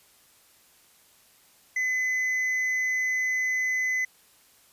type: tone with hard clipping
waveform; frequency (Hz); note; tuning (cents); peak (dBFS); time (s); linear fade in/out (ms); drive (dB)
sine; 2025; B6; +43; -25; 1.76-4.05; 5; 4
effects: white hiss -59 dBFS RMS until 4.72 s + resampled to 32000 Hz